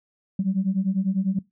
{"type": "beating tone pair", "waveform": "sine", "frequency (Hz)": [185, 195], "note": ["F#3", "G3"], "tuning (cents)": [0, -9], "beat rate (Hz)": 10, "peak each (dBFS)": -23, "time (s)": [0.39, 1.39], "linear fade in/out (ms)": 5, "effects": ["noise-tail reverb RT60 0.2 s tail -21 dB re dry", "tanh soft clip ceiling -13 dBFS"]}